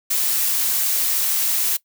blue noise, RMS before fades -20 dBFS, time 0.1-1.77 s, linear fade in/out 10 ms, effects noise-tail reverb RT60 0.1 s tail -20 dB re dry

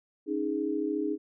sine chord, C# suspended second, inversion none, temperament equal with one note detuned, 277.2 / 311.1 / 414.1 Hz, C#4 / D#4 / G#4, 0 / 0 / -5 cents, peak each -34 / -30 / -32 dBFS, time 0.26-1.18 s, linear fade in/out 50 ms, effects none

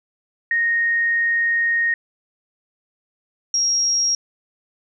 sine tone pair in turn, 1860 / 5608 Hz, A#6 / F8, -4 / +6 cents, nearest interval octave + perfect fifth, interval 1910 cents, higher second, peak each -16 dBFS, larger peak neither, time 0.51-1.94 / 3.54-4.15 s, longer first, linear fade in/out 2 ms, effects none

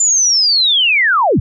sine linear sweep, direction down, 7200 to 58.27 Hz, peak -9 dBFS, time 0-1.4 s, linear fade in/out 5 ms, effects none

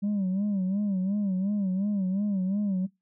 sine tone with vibrato, 196 Hz, G3, in tune, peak -22 dBFS, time 0.02-2.87 s, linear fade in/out 20 ms, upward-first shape sine, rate 2.8 Hz, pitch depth 110 cents each way, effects noise-tail reverb RT60 0.2 s tail -24 dB re dry + tanh soft clip ceiling -23 dBFS

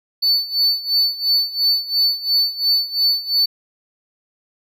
triangle tone with tremolo, 4496 Hz, C#8, 24 cents sharp, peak -11 dBFS, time 0.22-3.46 s, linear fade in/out 10 ms, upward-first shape sine, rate 2.9 Hz, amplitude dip 85%, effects none

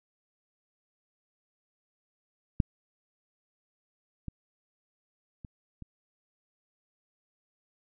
clicks, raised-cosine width 5 ms, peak -10 / -24 / -30 / -30 dBFS, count 4, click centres 2.602 / 4.283 / 5.448 / 5.823 s, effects none

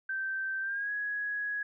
sine tone with pitch glide, 1557 to 1668.8 Hz, G6 to G#6, -12 to +8 cents, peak -31 dBFS, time 0.09-1.63 s, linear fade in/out 5 ms, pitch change +120 cents, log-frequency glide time 0.61-0.91 s, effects none

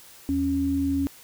sine tone pair together, 81.8 / 276.5 Hz, E2 / C#4, -13 / -4 cents, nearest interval octave + major sixth, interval 2109 cents, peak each -30 / -22 dBFS, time 0.29-1.07 s, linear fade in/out 0 ms, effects white hiss -49 dBFS RMS until 1.23 s

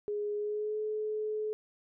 sine tone with pitch glide, 415.3 to 428.5 Hz, G#4 to A4, 0 to -46 cents, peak -31 dBFS, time 0.08-1.53 s, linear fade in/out 0 ms, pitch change +54 cents, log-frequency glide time 0.36-0.79 s, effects none

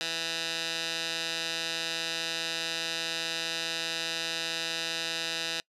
15% pulse tone with band-pass filter, 164.81 Hz, E3, in tune, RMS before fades -33 dBFS, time 0.01-5.6 s, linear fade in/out 0 ms, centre 3900 Hz, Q 1.7, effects noise-tail reverb RT60 0.1 s tail -25 dB re dry + resampled to 32000 Hz

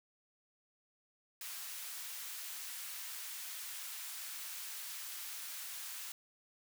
white high-pass noise, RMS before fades -45 dBFS, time 1.41-6.12 s, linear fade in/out 2 ms, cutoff 1200 Hz, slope 12 dB/octave, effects none

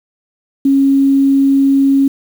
sine tone with quantisation, 274 Hz, C#4, 20 cents flat, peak -7 dBFS, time 0.65-2.08 s, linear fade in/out 5 ms, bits 6, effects none

